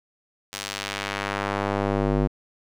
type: tone with band-pass filter sweep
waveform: square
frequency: 49.99 Hz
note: G1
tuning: 35 cents sharp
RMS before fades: -26 dBFS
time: 0.52-2.28 s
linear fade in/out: 20 ms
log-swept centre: 6200 to 290 Hz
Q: 0.73
effects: none